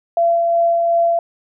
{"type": "tone with tremolo", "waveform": "sine", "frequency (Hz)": 679, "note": "F5", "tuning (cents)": -49, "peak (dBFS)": -11, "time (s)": [0.17, 1.19], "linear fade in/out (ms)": 2, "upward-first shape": "sine", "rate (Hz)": 2.7, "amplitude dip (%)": 25, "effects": []}